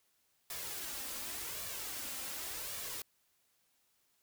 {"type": "noise with flanger", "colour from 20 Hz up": "white", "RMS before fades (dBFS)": -42, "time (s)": [0.5, 3.02], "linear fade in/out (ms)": 2, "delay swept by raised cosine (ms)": [1.7, 3.8], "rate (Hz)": 0.88, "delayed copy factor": 0.5, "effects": ["white hiss -75 dBFS RMS until 4.22 s"]}